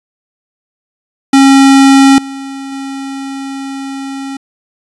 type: tone with level steps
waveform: square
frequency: 272.1 Hz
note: C#4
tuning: 32 cents flat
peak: -3 / -22 / -20 dBFS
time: 1.33-4.37 s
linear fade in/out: 5 ms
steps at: 2.18 / 2.72 s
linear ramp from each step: 2 ms
effects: resampled to 24000 Hz